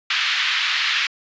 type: band-pass noise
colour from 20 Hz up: white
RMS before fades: -21 dBFS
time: 0.1-1.07 s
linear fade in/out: 5 ms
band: 1400 to 3700 Hz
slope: 24 dB/octave
effects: resampled to 16000 Hz